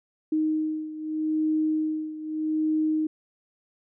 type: beating tone pair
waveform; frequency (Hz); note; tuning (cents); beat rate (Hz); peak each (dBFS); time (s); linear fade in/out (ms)
sine; 311.1 / 311.91; D#4 / D#4; 0 / +4; 0.81; -25 / -29; 0.32-3.07; 5
effects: none